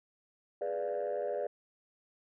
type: chord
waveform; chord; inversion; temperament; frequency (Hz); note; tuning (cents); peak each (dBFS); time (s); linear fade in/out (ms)
sine; G# diminished seventh; none; equal; 415.3 / 493.9 / 587.3 / 698.5; G#4 / B4 / D5 / F5; 0 / 0 / 0 / 0; -37 / -36 / -34 / -40; 0.61-1.47; 5
effects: tanh soft clip ceiling -27 dBFS